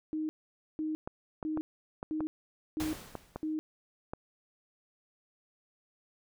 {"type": "tone bursts", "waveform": "sine", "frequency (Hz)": 311.1, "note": "D#4", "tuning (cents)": 0, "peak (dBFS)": -31, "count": 6, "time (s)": [0.13, 3.59], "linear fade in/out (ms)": 0, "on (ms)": 160, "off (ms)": 500}
{"type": "clicks", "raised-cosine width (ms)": 1, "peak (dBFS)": -23, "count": 8, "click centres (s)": [1.075, 1.428, 1.574, 2.029, 2.206, 3.153, 3.36, 4.135]}
{"type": "noise with exponential decay", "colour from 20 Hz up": "pink", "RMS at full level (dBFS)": -37, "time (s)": [2.8, 3.54], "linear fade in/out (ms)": 0, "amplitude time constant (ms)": 160}
{"effects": []}